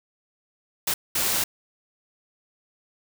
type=noise bursts at uneven times; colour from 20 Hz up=white; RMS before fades=-24 dBFS; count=2; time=0.87-0.94 / 1.15-1.44 s; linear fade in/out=5 ms; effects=none